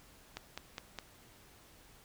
click train, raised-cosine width 0.2 ms, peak -23 dBFS, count 4, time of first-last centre 0.37-0.987 s, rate 4.86 Hz, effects pink hiss -60 dBFS RMS until 2.04 s

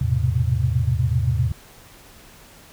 sine tone cluster, 80.1 / 105.4 / 122.6 / 130.4 Hz, E2 / G#2 / B2 / C3, -49 / +26 / -12 / -5 cents, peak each -23 dBFS, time 0.01-1.52 s, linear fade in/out 5 ms, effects pink hiss -47 dBFS RMS until 2.72 s

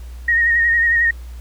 sine tone with vibrato, 1864.7 Hz, A#6, in tune, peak -12 dBFS, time 0.28-1.11 s, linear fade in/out 5 ms, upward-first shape sine, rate 11 Hz, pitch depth 34 cents each way, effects added 60 Hz sine -30 dBFS peak until 1.4 s + pink hiss -49 dBFS RMS until 1.4 s

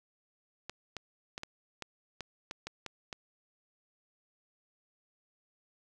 clicks, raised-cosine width 0.2 ms, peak -22 dBFS, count 10, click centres 0.696 / 0.967 / 1.379 / 1.434 / 1.823 / 2.207 / 2.511 / 2.67 / 2.863 / 3.128 s, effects none

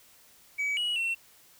sine tone with pitch steps, 2277 / 2914 / 2710 Hz, C#7 / F#7 / E7, +46 / -27 / +47 cents, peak -24 dBFS, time 0.58-1.15 s, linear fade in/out 20 ms, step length 190 ms, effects tanh soft clip ceiling -26 dBFS + white hiss -58 dBFS RMS until 1.59 s

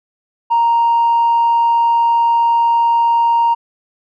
triangle tone with tanh clipping, 932.3 Hz, A#5, in tune, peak -10 dBFS, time 0.5-3.55 s, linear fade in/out 20 ms, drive 5 dB, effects none

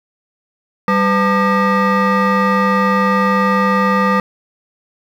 sine tone with frequency modulation, 505 Hz, B4, 39 cents sharp, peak -8 dBFS, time 0.88-4.2 s, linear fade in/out 2 ms, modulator 701 Hz, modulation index 1.7, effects tanh soft clip ceiling -10 dBFS + 7-bit

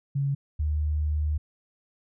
sine tone pair in turn, 139.4 / 75.66 Hz, C#3 / D#2, +10 / -48 cents, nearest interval major seventh, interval 1058 cents, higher first, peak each -23 dBFS, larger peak neither, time 0.15-0.35 / 0.59-1.38 s, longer second, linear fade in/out 10 ms, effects none

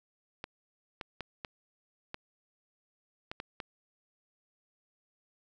clicks, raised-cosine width 0.3 ms, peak -22 dBFS, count 8, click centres 0.441 / 1.012 / 1.207 / 1.448 / 2.144 / 3.315 / 3.401 / 3.602 s, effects none

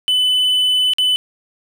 triangle tone with dropouts, 3006 Hz, F#7, 27 cents sharp, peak -11 dBFS, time 0.08-1.16 s, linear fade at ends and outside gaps 0 ms, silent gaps 0.935-0.984 s, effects none

